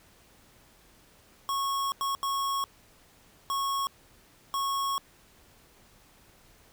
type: tone bursts at uneven times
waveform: square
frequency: 1100 Hz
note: C#6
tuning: 14 cents flat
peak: -28 dBFS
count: 5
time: 1.49-1.92 / 2.01-2.15 / 2.23-2.64 / 3.5-3.87 / 4.54-4.98 s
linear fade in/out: 0 ms
effects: pink hiss -59 dBFS RMS until 6.72 s